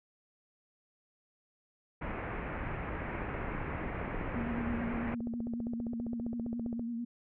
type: low-pass noise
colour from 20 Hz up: pink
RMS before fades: -38 dBFS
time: 2.01-5.15 s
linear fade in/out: 10 ms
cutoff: 2400 Hz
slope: 48 dB/octave
type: click train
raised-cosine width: 2 ms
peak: -28 dBFS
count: 58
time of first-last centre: 3.02-6.795 s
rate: 15.1 Hz
type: tone with vibrato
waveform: sine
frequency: 234.5 Hz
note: A#3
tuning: 11 cents sharp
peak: -34 dBFS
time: 4.35-7.05 s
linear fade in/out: 10 ms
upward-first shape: sine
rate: 9.1 Hz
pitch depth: 42 cents each way
effects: none